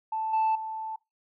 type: tone with level steps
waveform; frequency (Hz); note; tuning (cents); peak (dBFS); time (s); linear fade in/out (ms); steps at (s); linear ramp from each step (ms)
sine; 880; A5; 0; -27 / -20 / -32; 0.12-0.96; 5; 0.33 / 0.55; 5
effects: noise-tail reverb RT60 0.2 s tail -23 dB re dry + tanh soft clip ceiling -20 dBFS